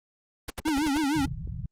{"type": "noise bursts", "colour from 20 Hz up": "pink", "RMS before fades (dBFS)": -32, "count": 6, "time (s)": [0.48, 0.978], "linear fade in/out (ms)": 5, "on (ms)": 23, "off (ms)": 72}
{"type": "click train", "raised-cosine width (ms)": 3, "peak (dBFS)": -31, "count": 5, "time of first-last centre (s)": [0.6, 1.475], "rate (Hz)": 4.57}
{"type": "tone with vibrato", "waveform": "square", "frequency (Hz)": 293.7, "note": "D4", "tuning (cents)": 0, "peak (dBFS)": -24, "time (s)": [0.65, 1.26], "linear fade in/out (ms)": 10, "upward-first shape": "triangle", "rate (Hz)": 6.5, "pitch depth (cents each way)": 180}
{"type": "low-pass noise", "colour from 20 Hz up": "white", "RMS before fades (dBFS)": -34, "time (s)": [1.15, 1.66], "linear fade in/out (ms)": 5, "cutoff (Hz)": 170, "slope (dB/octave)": 96}
{"effects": ["low-pass 12000 Hz 12 dB/octave", "Opus 32 kbps"]}